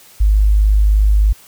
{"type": "tone", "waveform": "sine", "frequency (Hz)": 51.6, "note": "G#1", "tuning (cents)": -10, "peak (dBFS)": -8, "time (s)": [0.2, 1.33], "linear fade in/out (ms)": 10, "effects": ["white hiss -44 dBFS RMS until 1.47 s"]}